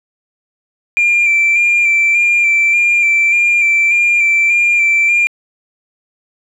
sine tone with vibrato, 2371 Hz, D7, 16 cents sharp, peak -7 dBFS, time 0.97-5.27 s, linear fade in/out 0 ms, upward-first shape square, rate 1.7 Hz, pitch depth 23 cents each way, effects tanh soft clip ceiling -6 dBFS + 8-bit

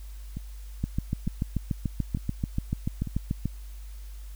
two click trains, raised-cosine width 5 ms, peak -21 / -14 dBFS, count 4 / 19, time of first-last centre 0.37-3.073 / 0.84-3.456 s, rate 1.11 / 6.88 Hz, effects added 50 Hz sine -38 dBFS peak until 4.35 s + white hiss -56 dBFS RMS until 4.35 s

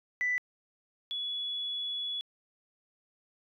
sine tone pair in turn, 1985 / 3396 Hz, B6 / G#7, +8 / +38 cents, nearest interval major sixth, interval 930 cents, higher second, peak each -26 / -32 dBFS, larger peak first, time 0.21-0.38 / 1.11-2.21 s, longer second, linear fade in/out 0 ms, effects tanh soft clip ceiling -22 dBFS

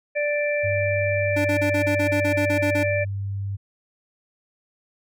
harmonic tone, 587.3 Hz, D5, in tune, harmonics 1 / 3 / 4, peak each -22 / -30 / -27 dBFS, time 0.15-3.05 s, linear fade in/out 20 ms
sine tone, 99 Hz, G2, 18 cents sharp, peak -25 dBFS, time 0.63-3.57 s, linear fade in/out 20 ms
square tone bursts, 293.7 Hz, D4, in tune, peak -24 dBFS, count 12, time 1.36-2.835 s, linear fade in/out 10 ms, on 89 ms, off 37 ms
effects none

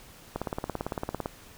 click train, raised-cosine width 1 ms, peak -16 dBFS, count 17, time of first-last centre 0.36-1.259 s, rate 17.8 Hz, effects pink hiss -51 dBFS RMS until 1.57 s

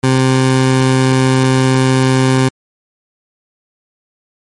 20% pulse tone, 130.81 Hz, C3, in tune, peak -4 dBFS, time 0.03-2.49 s, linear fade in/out 10 ms, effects MP3 48 kbps

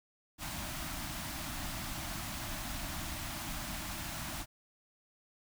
pink band-stop noise, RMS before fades -40 dBFS, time 0.38-4.46 s, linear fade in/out 50 ms, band 340 to 590 Hz, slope 96 dB/octave, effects none

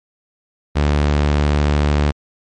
sawtooth tone, 73.42 Hz, D2, in tune, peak -9 dBFS, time 0.75-2.12 s, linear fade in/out 20 ms, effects low-pass 5000 Hz 12 dB/octave + MP3 48 kbps

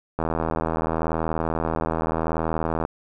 click train, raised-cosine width 1 ms, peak -10 dBFS, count 216, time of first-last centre 0.19-2.851 s, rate 80.8 Hz, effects none

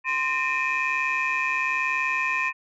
sine tone cluster, 1040 / 1824 / 2404 / 2545 Hz, C6 / A#6 / D7 / D#7, -11 / -38 / +40 / +39 cents, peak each -27 dBFS, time 0.04-2.53 s, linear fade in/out 50 ms, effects tanh soft clip ceiling -16 dBFS

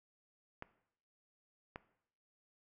clicks, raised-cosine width 0.5 ms, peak -28 dBFS, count 2, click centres 0.624 / 1.759 s, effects noise-tail reverb RT60 0.7 s tail -17 dB re dry

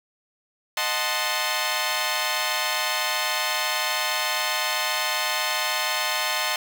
10% pulse chord, D# diminished seventh, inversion none, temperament equal, 622.3 / 740 / 880 / 1046.5 Hz, D#5 / F#5 / A5 / C6, 0 / 0 / 0 / 0 cents, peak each -21 / -22 / -20 / -19 dBFS, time 0.77-6.56 s, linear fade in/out 2 ms, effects none

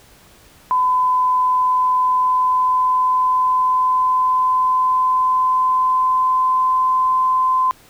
sine tone with pitch glide, 1010 to 1028.8 Hz, B5 to C6, +39 to -30 cents, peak -13 dBFS, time 0.71-7.71 s, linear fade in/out 0 ms, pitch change +31 cents, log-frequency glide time 1.27-7.25 s, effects pink hiss -48 dBFS RMS until 7.89 s

